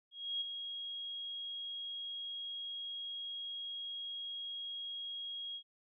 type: tone with ADSR envelope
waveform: sine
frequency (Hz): 3285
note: G#7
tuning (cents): -20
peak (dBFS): -33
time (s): 0.11-5.63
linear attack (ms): 300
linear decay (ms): 17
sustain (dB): -7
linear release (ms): 76
effects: none